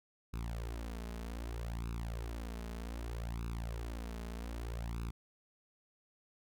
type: tone with flanger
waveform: sawtooth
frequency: 57.3 Hz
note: A#1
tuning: 29 cents flat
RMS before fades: -41 dBFS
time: 0.33-5.11 s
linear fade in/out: 10 ms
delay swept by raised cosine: 0.77 to 4.77 ms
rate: 0.64 Hz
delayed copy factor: +1
effects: none